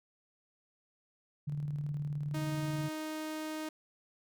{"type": "tone with tremolo", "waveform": "sine", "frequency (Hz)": 146.4, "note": "D3", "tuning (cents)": -5, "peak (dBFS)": -32, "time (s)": [1.47, 2.89], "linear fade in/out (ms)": 10, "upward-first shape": "square", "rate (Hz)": 19, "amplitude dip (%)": 35}
{"type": "tone", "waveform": "sawtooth", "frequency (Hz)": 311.1, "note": "D#4", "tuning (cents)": 0, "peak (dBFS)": -33, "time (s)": [2.34, 3.69], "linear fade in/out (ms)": 5}
{"effects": []}